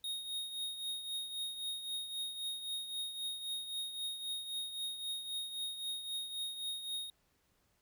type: tone with tremolo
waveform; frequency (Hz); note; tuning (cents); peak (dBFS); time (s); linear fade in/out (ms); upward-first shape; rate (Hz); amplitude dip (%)
square; 3729; A#7; 0; -36; 0.04-7.1; 2; triangle; 3.8; 65
effects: pink hiss -75 dBFS RMS until 7.81 s